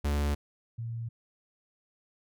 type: tone pair in turn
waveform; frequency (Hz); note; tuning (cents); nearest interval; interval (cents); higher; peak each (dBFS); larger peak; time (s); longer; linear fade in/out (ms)
45% pulse / sine; 72.6 / 115.51; D2 / A#2; -19 / -15; minor sixth; 804; second; -26 / -33; first; 0.04-0.35 / 0.78-1.09; neither; 10
effects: none